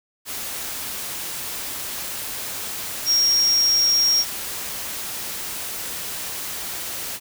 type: tone in noise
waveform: sine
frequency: 5588 Hz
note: F8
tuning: in tune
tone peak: -15 dBFS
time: 3.05-4.25 s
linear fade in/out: 50 ms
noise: white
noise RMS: -30 dBFS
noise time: 0.25-7.2 s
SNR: +12 dB
effects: none